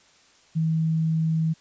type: tone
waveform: sine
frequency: 160.6 Hz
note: E3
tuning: 45 cents flat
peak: -20 dBFS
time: 0.55-1.54 s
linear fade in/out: 20 ms
effects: white hiss -57 dBFS RMS until 1.6 s + resampled to 16000 Hz